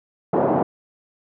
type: band-pass noise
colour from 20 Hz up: white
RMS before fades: -19 dBFS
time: 0.33-0.63 s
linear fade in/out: 5 ms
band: 150 to 790 Hz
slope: 24 dB/octave
effects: none